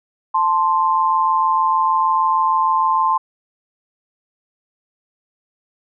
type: tone pair together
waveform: sine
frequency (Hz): 880 / 1046.5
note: A5 / C6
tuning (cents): 0 / 0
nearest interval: minor third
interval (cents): 300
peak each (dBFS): -18 / -15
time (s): 0.34-3.18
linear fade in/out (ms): 10
effects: none